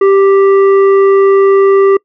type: tone with hard clipping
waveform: sine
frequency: 392 Hz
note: G4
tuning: in tune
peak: -6 dBFS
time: 0.01-1.97 s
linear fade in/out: 5 ms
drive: 10 dB
effects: noise-tail reverb RT60 0.1 s tail -25 dB re dry + low-pass 2000 Hz 12 dB/octave